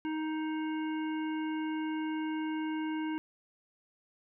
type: harmonic tone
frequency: 312.6 Hz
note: D#4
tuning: 8 cents sharp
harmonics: 1 / 3 / 5 / 7 / 9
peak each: -32 / -42 / -46 / -49 / -51 dBFS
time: 0.05-3.18 s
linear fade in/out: 0 ms
effects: none